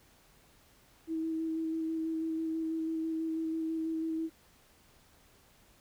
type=tone with vibrato; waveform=sine; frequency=322.3 Hz; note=E4; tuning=39 cents flat; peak=-31 dBFS; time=1.07-4.3 s; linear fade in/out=50 ms; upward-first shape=square; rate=6.1 Hz; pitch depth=11 cents each way; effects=pink hiss -63 dBFS RMS until 5.8 s